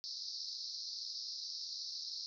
white band-pass noise, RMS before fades -44 dBFS, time 0.04-2.26 s, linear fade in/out 0 ms, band 4100 to 5500 Hz, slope 96 dB/octave, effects none

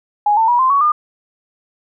sine tone with pitch steps, 830.6 / 895.4 / 965.2 / 1040.5 / 1121.6 / 1209.1 Hz, G#5 / A5 / B5 / C6 / C#6 / D#6, 0 / +30 / -40 / -10 / +20 / -50 cents, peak -10 dBFS, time 0.26-0.92 s, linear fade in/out 5 ms, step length 110 ms, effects none

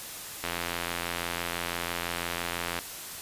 click train, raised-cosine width 0.3 ms, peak -14 dBFS, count 203, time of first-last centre 0.44-2.789 s, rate 86 Hz, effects white hiss -40 dBFS RMS until 3.21 s + resampled to 32000 Hz

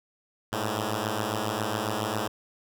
5% pulse beating tone pair, 103.9 / 111.2 Hz, G#2 / A2, +1 / +19 cents, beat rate 7.3 Hz, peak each -19 dBFS, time 0.52-2.28 s, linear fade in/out 10 ms, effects none

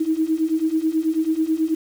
sine beating tone pair, 313.1 / 322.3 Hz, D#4 / E4, +11 / -39 cents, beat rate 9.2 Hz, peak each -22 / -20 dBFS, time 0-1.75 s, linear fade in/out 10 ms, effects 7-bit

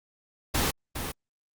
pink noise with echo, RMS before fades -26 dBFS, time 0.54-0.71 s, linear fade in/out 10 ms, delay 410 ms, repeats 1, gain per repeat -7 dB, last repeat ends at 1.12 s, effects Opus 48 kbps

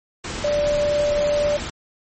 sine tone in noise, 587.3 Hz, D5, in tune, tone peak -17 dBFS, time 0.44-1.57 s, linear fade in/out 5 ms, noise pink, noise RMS -29 dBFS, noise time 0.24-1.7 s, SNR +9 dB, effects MP3 32 kbps

